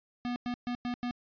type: tone bursts at uneven times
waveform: square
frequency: 243.9 Hz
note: B3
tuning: 21 cents flat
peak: -32 dBFS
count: 5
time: 0.25-0.36 / 0.46-0.54 / 0.67-0.75 / 0.85-0.94 / 1.03-1.11 s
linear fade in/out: 0 ms
effects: resampled to 11025 Hz